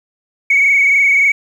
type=tone with frequency modulation; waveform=sine; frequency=2233 Hz; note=C#7; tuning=12 cents sharp; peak=-7 dBFS; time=0.5-1.32 s; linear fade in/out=5 ms; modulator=23.5 Hz; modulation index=2.4; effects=tanh soft clip ceiling -4 dBFS + 7-bit